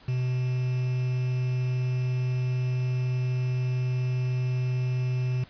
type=tone with quantisation; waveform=triangle; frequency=126.5 Hz; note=B2; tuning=42 cents sharp; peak=-22 dBFS; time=0.08-5.44 s; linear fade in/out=5 ms; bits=7; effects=pink hiss -53 dBFS RMS until 5.49 s + resampled to 11025 Hz